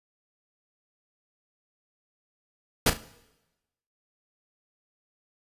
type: noise with echo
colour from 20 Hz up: pink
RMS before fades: -19 dBFS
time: 2.86-2.9 s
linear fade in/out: 5 ms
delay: 36 ms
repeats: 3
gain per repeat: -11 dB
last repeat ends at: 3.008 s
effects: noise-tail reverb RT60 1.0 s tail -19 dB re dry + resampled to 32000 Hz